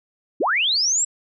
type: linear sweep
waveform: sine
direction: up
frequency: 207.7 to 7820 Hz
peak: -17 dBFS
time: 0.4-1.05 s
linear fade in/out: 10 ms
effects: none